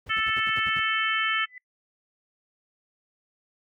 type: noise bursts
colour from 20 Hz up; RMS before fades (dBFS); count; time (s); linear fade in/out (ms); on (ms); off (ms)
brown; -38; 8; 0.06-0.8; 10; 47; 52
type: harmonic tone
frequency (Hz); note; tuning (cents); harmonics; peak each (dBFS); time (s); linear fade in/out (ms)
440; A4; 0; 3 / 4 / 5 / 6 / 7; -28 / -28 / -29 / -33 / -30; 0.09-1.46; 20
type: tone with exponential growth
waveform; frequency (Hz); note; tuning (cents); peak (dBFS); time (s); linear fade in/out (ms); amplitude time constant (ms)
sine; 2000; B6; +21; -37; 1.42-1.58; 2; 34
effects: noise-tail reverb RT60 0.1 s tail -24 dB re dry + high-pass 80 Hz 12 dB/octave